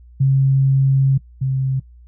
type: tone pair in turn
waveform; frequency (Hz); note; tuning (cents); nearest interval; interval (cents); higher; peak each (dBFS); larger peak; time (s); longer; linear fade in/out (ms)
sine; 135.2 / 132.88; C#3 / C3; -43 / +27; unison; 30; first; -11 / -16; first; 0.2-1.18 / 1.41-1.8; first; 10
effects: noise-tail reverb RT60 0.1 s tail -21 dB re dry + added 60 Hz sine -41 dBFS peak until 2.07 s